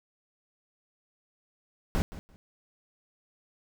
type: noise with echo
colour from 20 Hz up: brown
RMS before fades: -26 dBFS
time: 1.95-2.02 s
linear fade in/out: 0 ms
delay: 170 ms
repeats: 2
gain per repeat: -15 dB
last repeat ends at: 2.36 s
effects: none